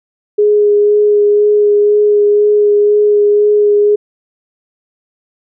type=tone with vibrato; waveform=sine; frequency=415.3 Hz; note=G#4; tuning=in tune; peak=-6 dBFS; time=0.38-3.96 s; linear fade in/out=10 ms; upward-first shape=sine; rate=2 Hz; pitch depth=12 cents each way; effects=none